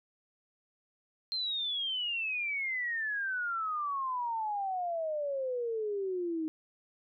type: exponential sweep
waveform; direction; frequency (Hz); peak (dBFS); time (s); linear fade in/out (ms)
sine; down; 4186 to 310; -31; 1.32-6.48; 0
effects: none